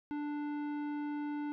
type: tone with tanh clipping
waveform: sine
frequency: 294.2 Hz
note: D4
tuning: 3 cents sharp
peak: -37 dBFS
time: 0.11-1.52 s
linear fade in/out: 0 ms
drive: 14 dB
effects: none